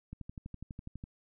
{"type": "click train", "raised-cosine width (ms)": 5, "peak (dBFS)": -30, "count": 12, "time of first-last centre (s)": [0.13, 1.039], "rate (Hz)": 12.1, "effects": []}